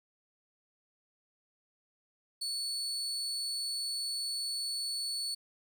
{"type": "tone", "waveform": "35% pulse", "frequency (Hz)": 4435, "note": "C#8", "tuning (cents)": 0, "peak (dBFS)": -32, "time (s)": [2.41, 5.35], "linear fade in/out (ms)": 10, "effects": []}